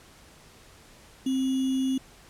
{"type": "tone with sample-and-hold", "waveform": "sine", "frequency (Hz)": 263.4, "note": "C4", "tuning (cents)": 12, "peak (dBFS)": -23, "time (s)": [1.26, 1.98], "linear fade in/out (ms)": 5, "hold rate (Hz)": 3150, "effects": ["pink hiss -53 dBFS RMS until 2.29 s", "low-pass 11000 Hz 12 dB/octave"]}